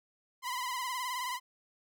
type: tone with vibrato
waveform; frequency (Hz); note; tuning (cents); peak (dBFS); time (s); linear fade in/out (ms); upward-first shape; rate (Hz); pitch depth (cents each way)
sawtooth; 1006; B5; +32; -30; 0.42-1.4; 50; sine; 19; 68
effects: none